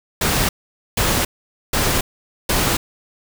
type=noise bursts; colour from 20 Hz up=pink; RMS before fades=-18 dBFS; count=4; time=0.21-2.77 s; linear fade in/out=5 ms; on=280 ms; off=480 ms; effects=none